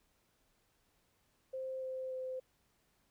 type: tone with pitch steps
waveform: sine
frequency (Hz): 523.3 / 519.7 / 516.1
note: C5 / C5 / C5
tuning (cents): 0 / -12 / -24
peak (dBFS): -38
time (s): 1.53-2.4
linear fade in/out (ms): 10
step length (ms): 290
effects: pink hiss -75 dBFS RMS until 3.1 s